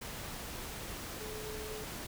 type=tone in noise; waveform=sine; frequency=430.2 Hz; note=A4; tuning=39 cents flat; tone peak=-43 dBFS; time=1.2-1.84 s; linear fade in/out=10 ms; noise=pink; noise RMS=-43 dBFS; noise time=0.01-2.07 s; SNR=-3 dB; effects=none